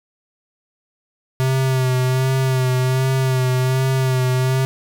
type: tone with vibrato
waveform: square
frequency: 130 Hz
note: C3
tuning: 11 cents flat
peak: -16 dBFS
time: 1.4-4.65 s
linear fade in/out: 0 ms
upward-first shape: sine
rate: 1.3 Hz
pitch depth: 32 cents each way
effects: none